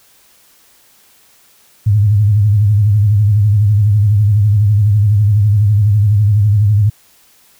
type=tone with vibrato; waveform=sine; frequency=103.83 Hz; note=G#2; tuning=in tune; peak=-7 dBFS; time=1.86-6.9 s; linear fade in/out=10 ms; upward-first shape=sine; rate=12 Hz; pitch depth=90 cents each way; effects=white hiss -49 dBFS RMS until 7.59 s